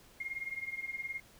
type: tone with tremolo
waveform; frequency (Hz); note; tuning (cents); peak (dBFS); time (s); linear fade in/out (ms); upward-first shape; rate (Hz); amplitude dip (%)
sine; 2133; C7; +33; -33; 0.2-1.2; 5; triangle; 19; 90
effects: pink hiss -60 dBFS RMS until 1.39 s